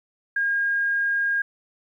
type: tone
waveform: sine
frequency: 1622 Hz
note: G#6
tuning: 41 cents flat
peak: -20 dBFS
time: 0.36-1.42 s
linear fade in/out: 5 ms
effects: 10-bit